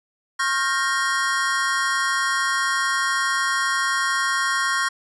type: chord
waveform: square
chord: G half-diminished seventh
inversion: second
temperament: equal with one note detuned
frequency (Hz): 1084 / 1396.9 / 1568 / 1864.7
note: Db6 / F6 / G6 / Bb6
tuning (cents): -39 / 0 / 0 / 0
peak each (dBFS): -25 / -27 / -29 / -25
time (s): 0.39-4.89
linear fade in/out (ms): 10
effects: resampled to 22050 Hz